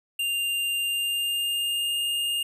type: tone with pitch glide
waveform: square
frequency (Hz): 2794 to 2826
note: F7 to F7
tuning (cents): 0 to +20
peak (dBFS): -25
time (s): 0.19-2.43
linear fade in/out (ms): 5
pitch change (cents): +20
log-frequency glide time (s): 0.79-1.96
effects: none